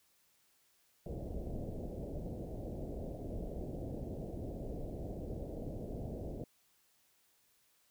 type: low-pass noise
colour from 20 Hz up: pink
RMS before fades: -42 dBFS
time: 1.06-6.44 s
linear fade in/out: 2 ms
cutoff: 660 Hz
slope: 48 dB/octave
effects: white hiss -72 dBFS RMS until 7.9 s